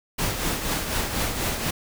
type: noise with tremolo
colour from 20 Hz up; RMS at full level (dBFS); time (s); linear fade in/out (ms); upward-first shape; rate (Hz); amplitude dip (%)
pink; -24; 0.18-1.71; 10; triangle; 4.1; 55
effects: none